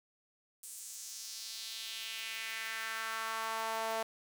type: tone with high-pass filter sweep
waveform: sawtooth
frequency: 223.4 Hz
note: A3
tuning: 27 cents sharp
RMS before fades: -40 dBFS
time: 0.63-4.03 s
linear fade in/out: 5 ms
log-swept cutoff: 8800 to 670 Hz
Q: 2.2
effects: 10-bit